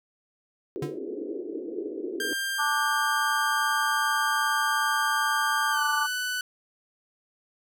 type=band-pass noise; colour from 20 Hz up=pink; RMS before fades=-34 dBFS; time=0.76-2.33 s; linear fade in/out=0 ms; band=300 to 440 Hz; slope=48 dB/octave
type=tone with exponential decay; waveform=square; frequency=145.8 Hz; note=D3; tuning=12 cents flat; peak=-28 dBFS; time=0.82-0.99 s; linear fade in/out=5 ms; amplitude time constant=36 ms
type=tone with pitch glide; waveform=sawtooth; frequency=1591 to 1493.1 Hz; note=G6 to F#6; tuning=+25 to +15 cents; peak=-24 dBFS; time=2.2-6.41 s; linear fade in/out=2 ms; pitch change=-110 cents; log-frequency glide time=5.71-5.82 s
type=harmonic tone; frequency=293.7 Hz; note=D4; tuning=in tune; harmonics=3 / 4 / 5; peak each=-29 / -27 / -30 dBFS; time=2.58-6.07 s; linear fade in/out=20 ms
effects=none